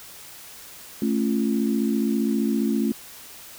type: chord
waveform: sine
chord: A augmented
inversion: none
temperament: just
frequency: 220 / 275 / 343.8 Hz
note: A3 / C#4 / E#4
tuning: 0 / -14 / -27 cents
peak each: -22 / -25 / -28 dBFS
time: 1.02-2.92 s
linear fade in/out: 2 ms
effects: white hiss -43 dBFS RMS until 3.58 s